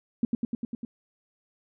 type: tone with echo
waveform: sine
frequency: 233.8 Hz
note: A#3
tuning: 5 cents sharp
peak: -19 dBFS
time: 0.23-0.25 s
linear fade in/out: 2 ms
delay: 100 ms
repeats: 6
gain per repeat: -2 dB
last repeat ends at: 0.85 s
effects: none